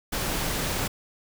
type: noise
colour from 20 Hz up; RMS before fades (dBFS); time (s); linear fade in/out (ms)
pink; -28; 0.12-0.88; 10
effects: none